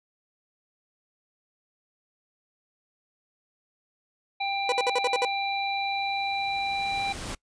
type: harmonic tone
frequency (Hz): 791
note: G5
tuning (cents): +15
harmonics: 1 / 3 / 5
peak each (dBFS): -28 / -31 / -34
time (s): 4.4-7.13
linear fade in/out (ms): 10
type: tone bursts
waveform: 30% pulse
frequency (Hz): 493.9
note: B4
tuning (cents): 0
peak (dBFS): -20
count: 7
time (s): 4.69-5.25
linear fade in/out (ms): 2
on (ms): 32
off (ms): 56
type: noise with exponential growth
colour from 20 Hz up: pink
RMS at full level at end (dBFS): -34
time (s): 5.41-7.35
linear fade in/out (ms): 5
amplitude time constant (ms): 420
effects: noise-tail reverb RT60 0.1 s tail -23 dB re dry + resampled to 22050 Hz